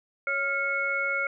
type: tone cluster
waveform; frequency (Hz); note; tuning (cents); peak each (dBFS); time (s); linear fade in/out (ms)
sine; 556 / 1399 / 2196; C#5 / F6 / C#7; +5 / +3 / -17; -34 / -28 / -28; 0.27-1.27; 2
effects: none